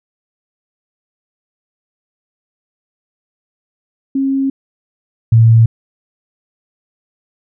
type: tone pair in turn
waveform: sine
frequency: 270.7 / 113.82 Hz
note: C#4 / A#2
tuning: -41 / -41 cents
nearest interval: octave + minor third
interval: 1500 cents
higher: first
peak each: -12 / -4 dBFS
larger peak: second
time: 4.15-4.5 / 5.32-5.66 s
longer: first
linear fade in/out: 5 ms
effects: none